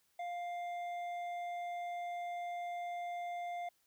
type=tone with hard clipping; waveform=sine; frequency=701 Hz; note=F5; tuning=6 cents sharp; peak=-40 dBFS; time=0.19-3.69 s; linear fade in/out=5 ms; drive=7 dB; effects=white hiss -75 dBFS RMS until 3.86 s